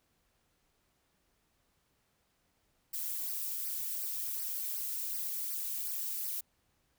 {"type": "noise with flanger", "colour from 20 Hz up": "violet", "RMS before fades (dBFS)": -37, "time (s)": [2.93, 6.41], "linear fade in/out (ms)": 10, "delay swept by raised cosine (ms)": [0.28, 2.48], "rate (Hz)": 2.7, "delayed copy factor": -0.75, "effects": ["pink hiss -75 dBFS RMS until 6.98 s"]}